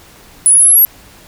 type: linear sweep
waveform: sine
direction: up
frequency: 9956 to 11630 Hz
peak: -4 dBFS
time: 0.46-0.85 s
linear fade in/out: 0 ms
effects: pink hiss -41 dBFS RMS until 1.27 s